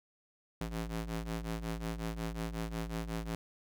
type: ring-modulated tone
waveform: sawtooth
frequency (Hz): 110.9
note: A2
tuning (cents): +14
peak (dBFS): -29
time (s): 0.61-3.35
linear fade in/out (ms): 0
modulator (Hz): 58.2
effects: none